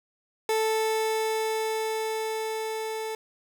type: tone with level ramp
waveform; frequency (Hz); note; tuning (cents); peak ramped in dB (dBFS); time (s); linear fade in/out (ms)
30% pulse; 440; A4; 0; -20 to -28; 0.49-3.15; 2
effects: none